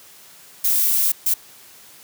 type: noise bursts at uneven times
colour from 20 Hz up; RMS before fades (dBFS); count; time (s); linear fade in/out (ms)
violet; -18; 2; 0.64-1.12 / 1.26-1.34; 5
effects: white hiss -46 dBFS RMS until 2.03 s + high-pass 80 Hz 12 dB/octave